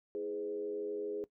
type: tone with frequency modulation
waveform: sine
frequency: 415.3 Hz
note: G#4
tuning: in tune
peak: -35 dBFS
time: 0.15-1.24 s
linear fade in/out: 0 ms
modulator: 92.4 Hz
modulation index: 0.72
effects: noise-tail reverb RT60 0.1 s tail -18 dB re dry